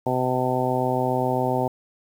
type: harmonic tone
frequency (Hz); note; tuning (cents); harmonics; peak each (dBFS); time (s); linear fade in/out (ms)
127.4; C3; -46; 1 / 2 / 3 / 4 / 5 / 6 / 7; -28 / -28 / -28 / -28 / -28 / -28 / -28; 0.06-1.68; 5
effects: 8-bit